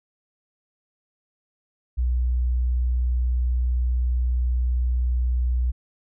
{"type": "tone", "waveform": "sine", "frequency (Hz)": 61.5, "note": "B1", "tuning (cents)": -7, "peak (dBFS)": -19, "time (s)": [1.97, 5.72], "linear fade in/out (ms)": 20, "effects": []}